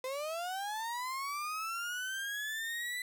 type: linear sweep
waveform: 35% pulse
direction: up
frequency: 506 to 2000 Hz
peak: -34 dBFS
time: 0.04-3.02 s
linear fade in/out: 2 ms
effects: none